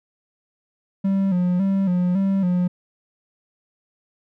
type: tone with vibrato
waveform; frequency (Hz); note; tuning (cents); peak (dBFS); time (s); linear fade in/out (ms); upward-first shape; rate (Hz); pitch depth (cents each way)
triangle; 186.6; F#3; +15; -15; 1.04-2.68; 10; square; 1.8; 73
effects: none